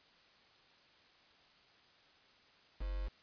sine tone with quantisation, 47.24 Hz, F#1, 37 cents sharp, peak -36 dBFS, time 2.8-3.09 s, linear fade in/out 20 ms, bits 8, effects white hiss -65 dBFS RMS until 3.22 s + resampled to 11025 Hz

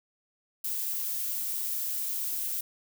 violet noise, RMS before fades -32 dBFS, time 0.64-2.61 s, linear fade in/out 5 ms, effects none

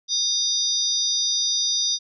sine tone cluster, 3670 / 4848 / 5880 Hz, A#7 / D#8 / F#8, -28 / -46 / -12 cents, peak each -24 / -24 / -25 dBFS, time 0.08-1.99 s, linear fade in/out 50 ms, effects none

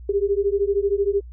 sine beating tone pair, 394.2 / 407.2 Hz, G4 / G#4, +10 / -34 cents, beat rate 13 Hz, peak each -21 dBFS, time 0.09-1.21 s, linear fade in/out 5 ms, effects added 60 Hz sine -36 dBFS peak until 1.32 s

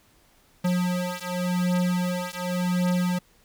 square beating tone pair, 178.9 / 179.79 Hz, F3 / F#3, +42 / -49 cents, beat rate 0.89 Hz, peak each -27 dBFS, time 0.64-3.19 s, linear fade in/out 10 ms, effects pink hiss -60 dBFS RMS until 3.44 s

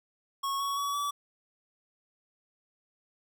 square tone with pitch steps, 1100 / 1116 / 1132.2 / 1148.7 Hz, C#6 / C#6 / C#6 / D6, -14 / +11 / +36 / -39 cents, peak -30 dBFS, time 0.43-1.11 s, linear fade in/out 10 ms, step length 170 ms, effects none

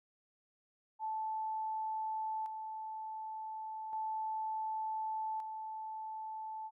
sine tone with tremolo, 875 Hz, A5, 10 cents flat, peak -35 dBFS, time 0.99-6.71 s, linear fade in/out 50 ms, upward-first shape square, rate 0.34 Hz, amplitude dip 45%, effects none

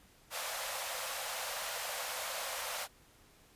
pink high-pass noise, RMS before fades -39 dBFS, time 0.3-2.88 s, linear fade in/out 50 ms, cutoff 500 Hz, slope 96 dB/octave, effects pink hiss -63 dBFS RMS until 3.55 s + resampled to 32000 Hz

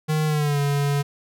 square tone with pitch glide, 154.6 to 142.59 Hz, D#3 to C#3, -11 to +49 cents, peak -20 dBFS, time 0.08-1.03 s, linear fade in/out 20 ms, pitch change -140 cents, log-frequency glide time 0.26-0.59 s, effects none

